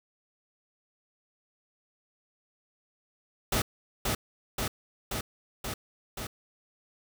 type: noise with echo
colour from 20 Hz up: pink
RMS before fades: -27 dBFS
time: 3.52-3.62 s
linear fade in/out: 5 ms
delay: 530 ms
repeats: 5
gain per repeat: -2 dB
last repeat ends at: 6.27 s
effects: none